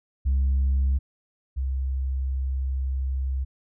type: tone pair in turn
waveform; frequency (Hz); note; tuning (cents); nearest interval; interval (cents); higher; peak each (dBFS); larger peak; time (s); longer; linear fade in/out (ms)
sine; 67.1 / 66.18; C2 / C2; +44 / +20; unison; 24; first; -17 / -23; first; 0.25-0.99 / 1.56-3.45; second; 20
effects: tanh soft clip ceiling -17 dBFS